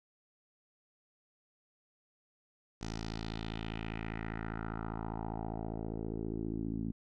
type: tone with low-pass filter sweep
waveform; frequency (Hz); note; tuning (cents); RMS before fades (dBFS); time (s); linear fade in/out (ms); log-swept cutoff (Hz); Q
10% pulse; 55; A1; 0; -39; 2.81-6.92; 5; 6100 to 240; 2.7
effects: none